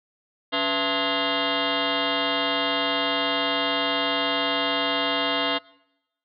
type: tone with frequency modulation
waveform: sine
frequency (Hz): 1275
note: D#6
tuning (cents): +42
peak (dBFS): -21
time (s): 0.52-5.59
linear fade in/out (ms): 20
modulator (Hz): 389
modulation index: 6.3
effects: noise-tail reverb RT60 0.9 s tail -23 dB re dry